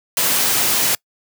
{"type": "noise", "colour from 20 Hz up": "white", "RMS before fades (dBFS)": -17, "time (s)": [0.17, 0.95], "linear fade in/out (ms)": 2, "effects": ["noise-tail reverb RT60 0.1 s tail -26 dB re dry", "high-pass 100 Hz 12 dB/octave"]}